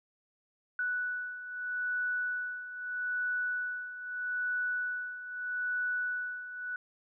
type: beating tone pair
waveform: sine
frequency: 1480 / 1480.79 Hz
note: F#6 / F#6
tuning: 0 / +1 cents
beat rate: 0.79 Hz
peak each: -38 / -33 dBFS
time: 0.79-6.76 s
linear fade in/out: 2 ms
effects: none